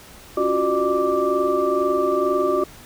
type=tone cluster; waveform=sine; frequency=280.9 / 350.6 / 372.7 / 602 / 1172 Hz; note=C#4 / F4 / F#4 / D5 / D6; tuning=+23 / +7 / +13 / +43 / -4 cents; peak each=-29 / -25 / -21 / -23 / -24 dBFS; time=0.37-2.64 s; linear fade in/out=5 ms; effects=pink hiss -44 dBFS RMS until 2.85 s